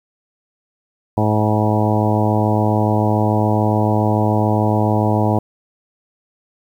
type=harmonic tone with a mistuned harmonic; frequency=107 Hz; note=A2; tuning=48 cents flat; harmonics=1 / 2 / 3 / 4 / 5 / 6 / 7 / 8 / 9; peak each=-17 / -20 / -22 / -25 / -25 / -24 / -24 / -25 / -26 dBFS; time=1.17-5.39 s; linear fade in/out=5 ms; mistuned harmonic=8; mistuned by=-19 cents; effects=8-bit